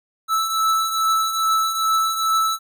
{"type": "beating tone pair", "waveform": "square", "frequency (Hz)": [1312, 1314.4], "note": ["E6", "E6"], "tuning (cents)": [-9, -5], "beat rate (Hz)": 2.4, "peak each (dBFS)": [-26, -19], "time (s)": [0.28, 2.59], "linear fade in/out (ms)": 50, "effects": []}